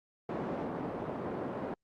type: band-pass noise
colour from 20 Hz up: pink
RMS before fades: -37 dBFS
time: 0.29-1.74 s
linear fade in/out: 2 ms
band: 210 to 780 Hz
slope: 12 dB/octave
effects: Opus 48 kbps